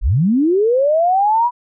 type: linear sweep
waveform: sine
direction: up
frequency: 31.43 to 987.8 Hz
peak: -11 dBFS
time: 0.01-1.51 s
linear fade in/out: 50 ms
effects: none